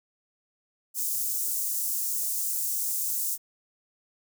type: high-pass noise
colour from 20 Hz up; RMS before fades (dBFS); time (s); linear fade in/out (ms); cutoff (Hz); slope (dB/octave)
white; -29; 0.94-3.38; 50; 6600; 24
effects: none